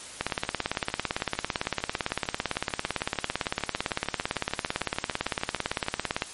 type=two click trains; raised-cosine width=0.3 ms; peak=-9 / -21 dBFS; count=108 / 38; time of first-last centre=0.21-6.221 / 0.3-5.864 s; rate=17.8 / 6.65 Hz; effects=white hiss -42 dBFS RMS until 6.33 s + MP3 48 kbps